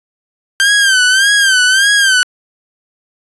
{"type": "tone with vibrato", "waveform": "sawtooth", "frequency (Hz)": 1568, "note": "G6", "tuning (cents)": 0, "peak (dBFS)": -4, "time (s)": [0.6, 2.23], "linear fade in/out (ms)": 0, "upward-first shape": "sine", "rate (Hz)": 1.7, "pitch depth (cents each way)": 96, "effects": ["resampled to 24000 Hz"]}